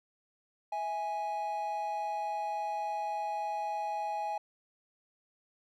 triangle tone pair together, 654.1 / 830.6 Hz, E5 / G#5, -14 / 0 cents, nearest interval major third, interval 414 cents, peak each -38 / -31 dBFS, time 0.72-4.38 s, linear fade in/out 5 ms, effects none

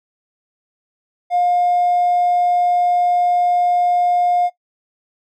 triangle tone, 710 Hz, F5, 28 cents sharp, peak -10 dBFS, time 1.3-4.5 s, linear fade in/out 50 ms, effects noise-tail reverb RT60 0.1 s tail -17 dB re dry + tanh soft clip ceiling -9 dBFS

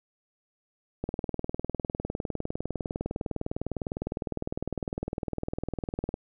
click train, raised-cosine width 2 ms, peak -17 dBFS, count 102, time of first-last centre 1.04-6.141 s, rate 19.8 Hz, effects none

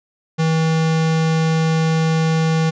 square tone, 160.8 Hz, E3, 43 cents flat, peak -15 dBFS, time 0.38-2.71 s, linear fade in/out 20 ms, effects resampled to 16000 Hz

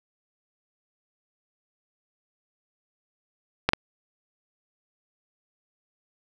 clicks, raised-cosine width 0.3 ms, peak -3 dBFS, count 2, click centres 3.69 / 3.734 s, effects none

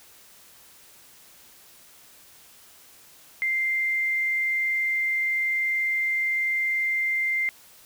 sine tone, 2093 Hz, C7, in tune, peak -22 dBFS, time 3.42-7.49 s, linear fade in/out 0 ms, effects white hiss -52 dBFS RMS until 7.85 s

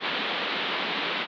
white band-pass noise, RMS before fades -29 dBFS, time 0-1.27 s, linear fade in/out 50 ms, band 170 to 3800 Hz, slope 48 dB/octave, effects none

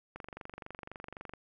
click train, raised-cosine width 0.5 ms, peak -28 dBFS, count 29, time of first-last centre 0.16-1.336 s, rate 23.8 Hz, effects none

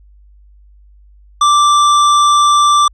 sine tone with tanh clipping, 1174 Hz, D6, 1 cent flat, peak -9 dBFS, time 1.41-2.88 s, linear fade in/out 5 ms, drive 18 dB, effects added 50 Hz sine -41 dBFS peak until 2.93 s + resampled to 22050 Hz

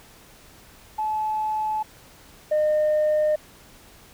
sine tone pair in turn, 862 / 609.5 Hz, A5 / D#5, -36 / -36 cents, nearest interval tritone, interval 600 cents, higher first, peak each -22 / -16 dBFS, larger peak second, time 0.98-1.83 / 2.51-3.36 s, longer neither, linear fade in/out 10 ms, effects tanh soft clip ceiling -16 dBFS + pink hiss -50 dBFS RMS until 4.13 s

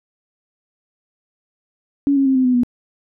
sine tone with pitch steps, 281.4 / 273.5 / 265.9 / 258.5 / 251.3 / 244.3 Hz, C#4 / C#4 / C4 / C4 / B3 / B3, +26 / -23 / +28 / -21 / +30 / -19 cents, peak -12 dBFS, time 2.07-2.634 s, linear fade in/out 0 ms, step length 94 ms, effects none

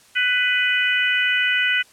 harmonic tone, 497 Hz, B4, 11 cents sharp, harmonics 3 / 4 / 5 / 6, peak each -21 / -22 / -23 / -24 dBFS, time 0.15-1.83 s, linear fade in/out 20 ms, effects white hiss -52 dBFS RMS until 1.92 s + low-pass 10000 Hz 12 dB/octave

